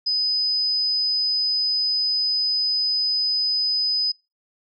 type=tone; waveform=sine; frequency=5010 Hz; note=D#8; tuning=11 cents sharp; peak=-19 dBFS; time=0.06-4.12 s; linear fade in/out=10 ms; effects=noise-tail reverb RT60 0.3 s tail -26 dB re dry